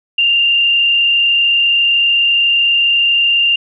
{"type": "tone with frequency modulation", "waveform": "sine", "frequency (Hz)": 2794, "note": "F7", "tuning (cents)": 0, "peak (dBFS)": -9, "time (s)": [0.18, 3.56], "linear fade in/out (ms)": 5, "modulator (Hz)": 32.3, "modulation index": 1.1, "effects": []}